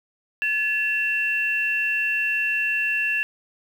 sine tone pair together, 1714.3 / 2700 Hz, A6 / E7, -46 / +41 cents, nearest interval minor sixth, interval 787 cents, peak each -25 / -22 dBFS, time 0.42-3.23 s, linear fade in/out 0 ms, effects 8-bit

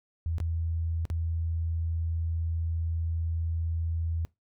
sine tone with dropouts, 82.4 Hz, E2, in tune, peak -27 dBFS, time 0.26-4.25 s, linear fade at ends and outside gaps 0 ms, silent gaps 0.383-0.402 / 1.053-1.101 s, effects noise-tail reverb RT60 0.2 s tail -23 dB re dry

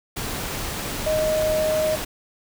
sine tone in noise, 622.3 Hz, D#5, in tune, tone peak -19 dBFS, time 1.06-1.96 s, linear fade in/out 10 ms, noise pink, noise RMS -29 dBFS, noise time 0.16-2.05 s, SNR +7 dB, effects none

